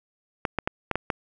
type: clicks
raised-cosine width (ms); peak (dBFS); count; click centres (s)
0.5; -9; 6; 0.452 / 0.587 / 0.675 / 0.913 / 0.956 / 1.102
effects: none